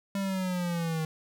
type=linear sweep; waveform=square; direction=down; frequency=198.8 to 157 Hz; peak=-29 dBFS; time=0.15-1.05 s; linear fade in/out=2 ms; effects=none